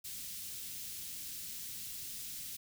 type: band-stop noise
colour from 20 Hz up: white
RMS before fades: -44 dBFS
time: 0.04-2.57 s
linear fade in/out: 10 ms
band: 200 to 3200 Hz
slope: 12 dB/octave
effects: none